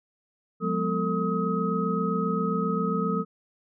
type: tone cluster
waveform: sine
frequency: 178.1 / 205.7 / 246.1 / 447.9 / 1267 Hz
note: F3 / G#3 / B3 / A4 / D#6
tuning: +34 / -16 / -6 / +31 / +31 cents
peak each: -28 / -30 / -33 / -30 / -30 dBFS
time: 0.6-3.25 s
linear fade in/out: 50 ms
effects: none